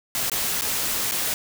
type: noise with dropouts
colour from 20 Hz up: white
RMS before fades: -25 dBFS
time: 0.15-1.34 s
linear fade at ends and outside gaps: 1 ms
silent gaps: 0.298-0.317 / 0.611-0.619 / 1.112-1.119 s
effects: none